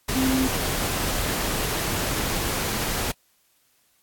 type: tone in noise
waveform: sine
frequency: 261.6 Hz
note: C4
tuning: in tune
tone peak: -20 dBFS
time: 0.15-0.48 s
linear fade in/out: 10 ms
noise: pink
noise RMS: -26 dBFS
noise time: 0.08-3.12 s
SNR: +3 dB
effects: white hiss -64 dBFS RMS until 4.02 s + AAC 64 kbps